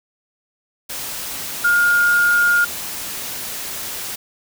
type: tone in noise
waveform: sine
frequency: 1420 Hz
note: F6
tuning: 28 cents sharp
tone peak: -12 dBFS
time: 1.64-2.65 s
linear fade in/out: 10 ms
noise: white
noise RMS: -28 dBFS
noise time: 0.89-4.16 s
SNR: +13 dB
effects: none